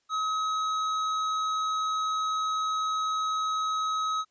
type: tone with tanh clipping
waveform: sine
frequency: 1276 Hz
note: D#6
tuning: 43 cents sharp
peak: -28 dBFS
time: 0.09-4.25 s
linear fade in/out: 50 ms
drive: 13 dB
effects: white hiss -73 dBFS RMS until 4.3 s + resampled to 16000 Hz